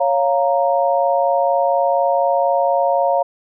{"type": "chord", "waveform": "sine", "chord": "Bb minor", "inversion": "first", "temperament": "equal", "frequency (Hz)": [554.4, 698.5, 932.3], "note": ["Db5", "F5", "Bb5"], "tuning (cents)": [0, 0, 0], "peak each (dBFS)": [-17, -17, -20], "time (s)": [0, 3.23], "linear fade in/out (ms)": 10, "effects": []}